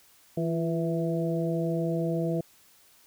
harmonic tone with a mistuned harmonic, 164.81 Hz, E3, in tune, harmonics 1 / 2 / 3 / 4, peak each -28 / -31 / -33 / -34 dBFS, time 0.37-2.41 s, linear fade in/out 5 ms, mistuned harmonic 2, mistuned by +45 cents, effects white hiss -59 dBFS RMS until 3.06 s

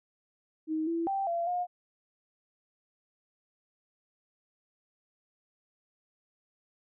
sine tone with pitch steps, 314.5 / 333.6 / 782 / 682 / 714 Hz, D#4 / E4 / G5 / F5 / F5, +19 / +21 / -4 / -41 / +38 cents, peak -28 dBFS, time 0.67-1.67 s, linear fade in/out 50 ms, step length 200 ms, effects none

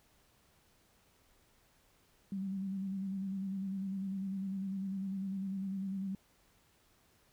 sine tone with vibrato, 193.2 Hz, G3, 25 cents flat, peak -35 dBFS, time 2.32-6.15 s, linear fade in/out 2 ms, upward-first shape square, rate 10 Hz, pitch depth 34 cents each way, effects pink hiss -69 dBFS RMS until 7.32 s

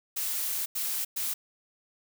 blue noise bursts at uneven times, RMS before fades -31 dBFS, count 3, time 0.16-0.66 / 0.75-1.05 / 1.16-1.34 s, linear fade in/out 10 ms, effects none

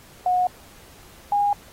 sine tone pair in turn, 727 / 816 Hz, F#5 / G#5, -31 / -31 cents, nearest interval major second, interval 200 cents, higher second, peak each -17 dBFS, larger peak neither, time 0.26-0.47 / 1.32-1.53 s, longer neither, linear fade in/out 2 ms, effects pink hiss -49 dBFS RMS until 1.72 s + AAC 48 kbps

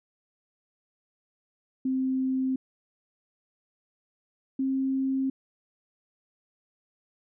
sine tone pair in turn, 261.6 / 266.6 Hz, C4 / C4, 0 / +33 cents, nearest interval unison, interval 33 cents, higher second, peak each -24 dBFS, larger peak neither, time 1.85-2.56 / 4.59-5.3 s, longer neither, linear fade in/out 5 ms, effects none

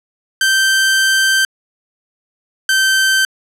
sawtooth tone pair in turn, 1559 / 1551 Hz, G6 / G6, -10 / -19 cents, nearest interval unison, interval 9 cents, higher first, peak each -7 dBFS, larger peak neither, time 0.41-1.45 / 2.69-3.25 s, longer first, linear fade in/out 2 ms, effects low-pass 12000 Hz 12 dB/octave

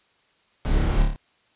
brown noise with echo, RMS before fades -23 dBFS, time 0.65-1.02 s, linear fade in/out 0 ms, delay 28 ms, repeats 5, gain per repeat -3 dB, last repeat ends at 1.16 s, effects white hiss -63 dBFS RMS until 1.55 s + resampled to 8000 Hz

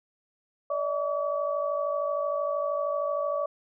sine tone cluster, 580 / 633 / 1141 Hz, D5 / D#5 / C#6, -22 / +30 / +50 cents, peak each -28 / -32 / -32 dBFS, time 0.7-3.46 s, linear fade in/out 5 ms, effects none

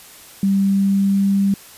sine tone with pitch glide, 196 to 197.48 Hz, G3 to G3, 0 to +13 cents, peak -13 dBFS, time 0.43-1.54 s, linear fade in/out 2 ms, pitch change +13 cents, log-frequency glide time 0.56-1.37 s, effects white hiss -42 dBFS RMS until 1.77 s + resampled to 32000 Hz

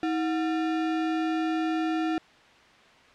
sine tone with sample-and-hold, 319.6 Hz, D#4, 47 cents sharp, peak -24 dBFS, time 0.03-2.18 s, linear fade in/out 0 ms, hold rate 1050 Hz, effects white hiss -54 dBFS RMS until 3.14 s + low-pass 3000 Hz 12 dB/octave

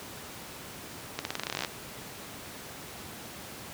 accelerating click train, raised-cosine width 0.2 ms, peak -13 dBFS, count 16, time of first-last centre 1.19-1.648 s, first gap 61 ms, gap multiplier 0.89, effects pink hiss -43 dBFS RMS until 3.73 s + high-pass 100 Hz 12 dB/octave

